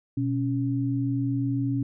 sine tone pair together, 123.05 / 277.2 Hz, B2 / C#4, -6 / 0 cents, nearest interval octave + major second, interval 1406 cents, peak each -26 dBFS, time 0.17-1.83 s, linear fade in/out 5 ms, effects none

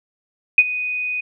sine tone with ADSR envelope, 2489 Hz, D#7, in tune, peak -4 dBFS, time 0.58-1.21 s, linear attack 3 ms, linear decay 45 ms, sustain -17 dB, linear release 10 ms, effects none

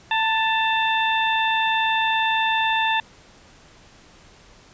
harmonic tone with a mistuned harmonic, 892 Hz, A5, 23 cents sharp, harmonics 1 / 2 / 3 / 4, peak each -21 / -24 / -26 / -27 dBFS, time 0.11-3 s, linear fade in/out 2 ms, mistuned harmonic 2, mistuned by -25 cents, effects pink hiss -50 dBFS RMS until 4.73 s + resampled to 16000 Hz

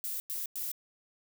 violet noise bursts, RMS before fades -36 dBFS, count 3, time 0.04-0.716 s, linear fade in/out 0 ms, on 160 ms, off 98 ms, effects none

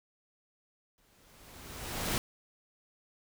pink noise with exponential growth, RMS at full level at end -30 dBFS, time 0.98-2.18 s, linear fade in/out 0 ms, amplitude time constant 260 ms, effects none

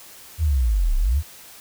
sine linear two-way sweep, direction down then up, 83.3 to 30.87 to 83.3 Hz, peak -16 dBFS, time 0.38-1.23 s, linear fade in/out 50 ms, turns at 0.97 s, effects white hiss -44 dBFS RMS until 1.6 s

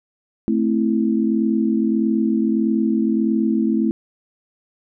sine chord, A minor, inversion none, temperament equal, 220 / 261.6 / 329.6 Hz, A3 / C4 / E4, 0 / 0 / 0 cents, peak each -18 / -22 / -21 dBFS, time 0.48-3.91 s, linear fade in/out 0 ms, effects none

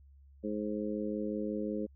harmonic tone, 105.5 Hz, G#2, 28 cents sharp, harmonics 2 / 3 / 4 / 5, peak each -36 / -38 / -39 / -40 dBFS, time 0.43-1.87 s, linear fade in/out 20 ms, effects added 69 Hz sine -55 dBFS peak until 1.95 s

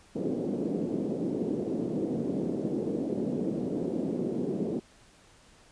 pink band-pass noise, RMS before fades -31 dBFS, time 0.15-4.8 s, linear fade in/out 10 ms, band 190 to 440 Hz, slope 24 dB/octave, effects pink hiss -58 dBFS RMS until 5.71 s + resampled to 22050 Hz

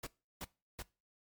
pink noise bursts, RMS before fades -43 dBFS, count 3, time 0.03-0.824 s, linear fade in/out 5 ms, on 38 ms, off 340 ms, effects noise-tail reverb RT60 0.3 s tail -21 dB re dry + MP3 96 kbps

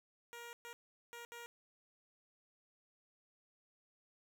10% pulse tone bursts at uneven times, 472.3 Hz, A#4, 23 cents sharp, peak -40 dBFS, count 4, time 0.33-0.53 / 0.65-0.73 / 1.13-1.25 / 1.32-1.46 s, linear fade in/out 0 ms, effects none

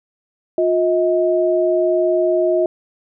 sine tone pair together, 356.5 / 635.2 Hz, F4 / D#5, +36 / +36 cents, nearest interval minor seventh, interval 1000 cents, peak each -16 dBFS, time 0.58-2.66 s, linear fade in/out 2 ms, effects none

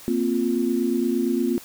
sine chord, Bb suspended second, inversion none, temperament equal, 233.1 / 261.6 / 349.2 Hz, Bb3 / C4 / F4, 0 / 0 / 0 cents, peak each -24 dBFS, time 0.08-1.58 s, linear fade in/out 0 ms, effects white hiss -44 dBFS RMS until 1.64 s

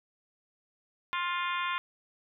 harmonic tone, 351.4 Hz, F4, 11 cents sharp, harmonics 3 / 4 / 5 / 6 / 7 / 8 / 9 / 10, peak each -32 / -37 / -40 / -39 / -39 / -44 / -45 / -42 dBFS, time 1.13-1.78 s, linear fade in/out 0 ms, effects none

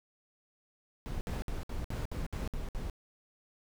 brown noise bursts, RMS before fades -36 dBFS, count 9, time 1.06-2.898 s, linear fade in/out 0 ms, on 150 ms, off 61 ms, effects none

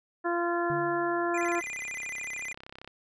harmonic tone, 344.7 Hz, F4, 23 cents flat, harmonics 1 / 2 / 3 / 4 / 5, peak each -29 / -32 / -34 / -35 / -36 dBFS, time 0.24-1.61 s, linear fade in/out 20 ms
triangle tone with exponential decay, 146.83 Hz, D3, in tune, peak -31 dBFS, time 0.7-1.53 s, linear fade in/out 0 ms, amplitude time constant 180 ms
square tone with vibrato, 2217 Hz, C#7, in tune, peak -35 dBFS, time 1.34-2.53 s, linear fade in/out 5 ms, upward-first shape square, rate 14 Hz, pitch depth 150 cents each way
click train, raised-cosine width 0.3 ms, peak -28 dBFS, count 49, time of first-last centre 1.43-2.876 s, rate 33.2 Hz
effects resampled to 22050 Hz

